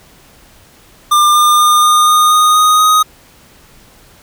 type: tone with pitch steps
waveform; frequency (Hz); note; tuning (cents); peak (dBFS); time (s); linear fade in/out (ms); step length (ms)
square; 1197 / 1204.6 / 1212.3 / 1220 / 1227.8 / 1235.6 / 1243.5 / 1251.4; D6 / D6 / D#6 / D#6 / D#6 / D#6 / D#6 / D#6; +33 / +44 / -45 / -34 / -23 / -12 / -1 / +10; -7; 1.11-3.03; 10; 240
effects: pink hiss -44 dBFS RMS until 4.22 s